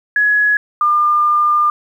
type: tone pair in turn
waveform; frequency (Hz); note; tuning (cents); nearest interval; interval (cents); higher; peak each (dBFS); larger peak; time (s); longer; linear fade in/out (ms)
sine; 1683 / 1202.2; G#6 / D6; +23 / +40; tritone; 583; first; -10; neither; 0.16-0.57 / 0.81-1.7; second; 2
effects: 8-bit